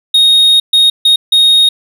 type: tone bursts at uneven times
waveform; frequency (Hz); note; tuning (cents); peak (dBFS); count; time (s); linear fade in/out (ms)
triangle; 3729; A#7; 0; -3; 4; 0.14-0.6 / 0.73-0.9 / 1.05-1.16 / 1.32-1.69; 5
effects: none